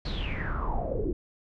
brown noise with low-pass filter sweep, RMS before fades -30 dBFS, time 0.05-1.13 s, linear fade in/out 5 ms, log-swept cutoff 4500 to 330 Hz, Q 10, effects none

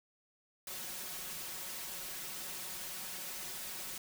white noise with comb filter, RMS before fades -43 dBFS, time 0.67-3.98 s, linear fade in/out 2 ms, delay 5.4 ms, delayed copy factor +0.95, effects none

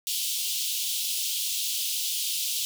pink high-pass noise, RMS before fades -29 dBFS, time 0.07-2.65 s, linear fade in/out 0 ms, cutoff 2900 Hz, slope 48 dB/octave, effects none

